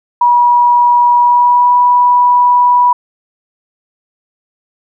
sine tone with pitch glide, 966 to 979.5 Hz, B5 to B5, -39 to -15 cents, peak -5 dBFS, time 0.21-2.93 s, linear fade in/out 5 ms, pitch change +24 cents, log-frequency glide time 1.19-1.75 s, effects none

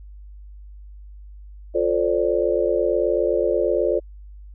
sine chord, D minor seventh, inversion first, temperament just, 352.4 / 440.5 / 528.6 / 587.3 Hz, F4 / A4 / C5 / D5, +16 / +2 / +18 / 0 cents, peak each -23 dBFS, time 1.74-4 s, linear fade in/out 20 ms, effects added 50 Hz sine -38 dBFS peak until 4.54 s

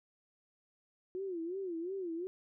sine tone with vibrato, 357.7 Hz, F4, 41 cents sharp, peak -36 dBFS, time 1.15-2.27 s, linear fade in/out 0 ms, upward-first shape sine, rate 2.8 Hz, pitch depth 160 cents each way, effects none

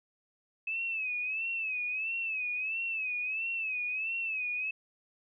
sine tone with vibrato, 2585 Hz, E7, 34 cents flat, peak -31 dBFS, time 0.67-4.71 s, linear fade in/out 5 ms, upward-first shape sine, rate 1.5 Hz, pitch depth 94 cents each way, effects none

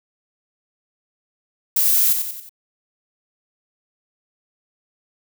violet noise with echo, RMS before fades -17 dBFS, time 1.76-2.13 s, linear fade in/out 5 ms, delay 91 ms, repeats 4, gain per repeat -6 dB, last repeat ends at 2.494 s, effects none

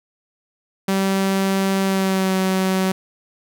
sawtooth tone with pitch glide, 193.4 to 188.76 Hz, G3 to F#3, -23 to +35 cents, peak -13 dBFS, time 0.88-2.92 s, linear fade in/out 5 ms, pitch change -42 cents, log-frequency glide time 1.81-2.35 s, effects none

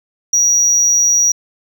triangle tone, 5770 Hz, F#8, 44 cents flat, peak -7 dBFS, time 0.33-1.32 s, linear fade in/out 5 ms, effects tanh soft clip ceiling -5 dBFS

